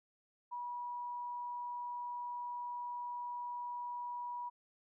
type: tone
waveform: sine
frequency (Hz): 970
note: B5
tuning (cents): -31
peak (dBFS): -39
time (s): 0.51-4.5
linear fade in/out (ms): 20
effects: none